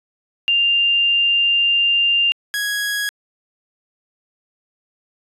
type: tone pair in turn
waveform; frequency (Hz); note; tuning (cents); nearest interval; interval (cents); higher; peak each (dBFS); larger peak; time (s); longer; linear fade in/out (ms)
sine / sawtooth; 2794 / 1661.3; F7 / G#6; 0 / 0; major sixth; 900; first; -13 / -16; first; 0.48-2.32 / 2.54-3.09; first; 0
effects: resampled to 32000 Hz

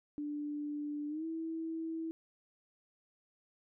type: tone with pitch glide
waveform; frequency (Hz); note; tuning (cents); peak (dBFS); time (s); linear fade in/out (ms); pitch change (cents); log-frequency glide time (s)
sine; 294.5 to 324.9; D4 to E4; +5 to -25; -36; 0.18-2.11; 0; +170; 1.08-1.25
effects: none

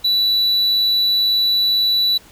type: tone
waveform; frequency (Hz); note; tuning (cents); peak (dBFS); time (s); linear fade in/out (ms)
triangle; 3951; B7; 0; -12; 0.04-2.18; 10
effects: pink hiss -46 dBFS RMS until 2.31 s

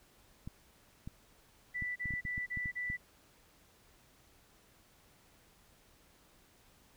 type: clicks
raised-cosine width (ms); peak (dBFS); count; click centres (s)
5; -30; 11; 0.475 / 1.075 / 1.823 / 2.057 / 2.107 / 2.138 / 2.252 / 2.379 / 2.573 / 2.658 / 2.901
type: tone bursts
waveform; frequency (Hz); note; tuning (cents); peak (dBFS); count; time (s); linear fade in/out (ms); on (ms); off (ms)
sine; 1975.5; B6; 0; -35; 5; 1.74-2.972; 20; 220; 33
effects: pink hiss -65 dBFS RMS until 6.96 s

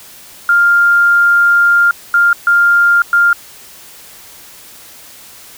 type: tone bursts at uneven times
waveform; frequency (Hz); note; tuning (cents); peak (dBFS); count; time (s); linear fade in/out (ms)
sine; 1400; F6; +4; -6; 4; 0.49-1.91 / 2.14-2.33 / 2.47-3.02 / 3.13-3.33; 2
effects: white hiss -37 dBFS RMS until 5.57 s

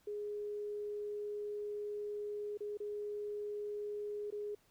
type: tone with dropouts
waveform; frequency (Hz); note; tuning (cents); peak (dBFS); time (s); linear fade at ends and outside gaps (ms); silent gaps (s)
sine; 415.3; G#4; 0; -38; 0.07-4.55; 5; 2.574-2.605 / 2.773-2.801 / 4.305-4.323
effects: pink hiss -71 dBFS RMS until 4.7 s

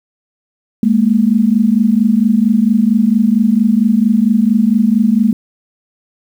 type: tone pair together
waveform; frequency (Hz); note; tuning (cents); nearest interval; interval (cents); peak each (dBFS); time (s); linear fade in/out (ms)
sine; 207.7 / 232.1; G#3 / A#3; 0 / -7; major second; 193; -11; 0.83-5.33; 2
effects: 7-bit

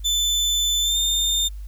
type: tone with pitch glide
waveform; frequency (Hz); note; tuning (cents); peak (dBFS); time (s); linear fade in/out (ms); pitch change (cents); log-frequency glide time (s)
30% pulse; 3520 to 3619; A7 to A7; 0 to +48; -16; 0.04-1.49; 20; +48; 0.81-0.97
effects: added 50 Hz sine -31 dBFS peak until 1.67 s + white hiss -58 dBFS RMS until 1.67 s

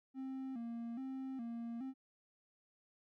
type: tone with vibrato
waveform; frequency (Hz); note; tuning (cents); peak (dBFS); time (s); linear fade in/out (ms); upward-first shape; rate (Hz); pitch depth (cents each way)
triangle; 248.2; B3; +9; -39; 0.14-1.94; 50; square; 1.2; 110
effects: none

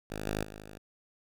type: tone with level steps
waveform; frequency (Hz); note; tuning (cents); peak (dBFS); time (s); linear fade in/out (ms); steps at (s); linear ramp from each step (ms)
5% pulse; 52.2; G#1; +10; -25 / -20 / -33 / -35; 0.1-0.78; 5; 0.26 / 0.43 / 0.6; 2
effects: none

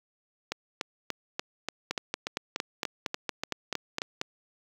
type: two click trains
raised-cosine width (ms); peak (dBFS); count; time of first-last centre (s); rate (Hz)
0.2; -13 / -12; 13 / 11; 0.52-4.019 / 1.91-4.214; 3.43 / 4.34
effects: high-pass 60 Hz 12 dB/octave + 7-bit

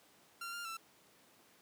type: tone with pitch steps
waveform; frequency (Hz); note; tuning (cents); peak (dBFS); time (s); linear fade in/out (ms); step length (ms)
sawtooth; 1379 / 1400 / 1336; F6 / F6 / E6; -22 / +4 / +23; -38; 0.41-0.77; 5; 120
effects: pink hiss -65 dBFS RMS until 1.61 s + high-pass 200 Hz 12 dB/octave

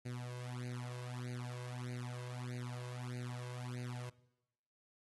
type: tone with flanger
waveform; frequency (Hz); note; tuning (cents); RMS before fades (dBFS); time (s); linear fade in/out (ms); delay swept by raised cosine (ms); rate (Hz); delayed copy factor
sawtooth; 123.47; B2; 0; -44; 0.05-4.1; 10; 0.45 to 1.95; 1.6; +0.9
effects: noise-tail reverb RT60 1.0 s tail -21 dB re dry + AAC 32 kbps

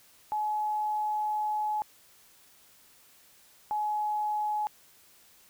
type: tone pair in turn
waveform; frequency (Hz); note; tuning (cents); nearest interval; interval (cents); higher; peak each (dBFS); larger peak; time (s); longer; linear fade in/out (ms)
sine; 849 / 845; G#5 / G#5; +38 / +30; unison; 8; first; -27; neither; 0.32-1.82 / 3.71-4.67; first; 0
effects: white hiss -59 dBFS RMS until 5.49 s

